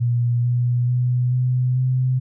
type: tone with pitch steps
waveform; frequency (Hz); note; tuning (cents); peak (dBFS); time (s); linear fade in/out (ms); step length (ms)
sine; 120 / 122.03 / 124.09 / 126.18 / 128.32; B2 / B2 / B2 / B2 / C3; -49 / -20 / +9 / +38 / -33; -16; 0-2.2; 20; 440
effects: none